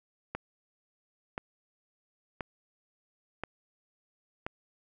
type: click train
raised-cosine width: 0.5 ms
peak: -19 dBFS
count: 5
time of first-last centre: 0.35-4.465 s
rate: 0.972 Hz
effects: none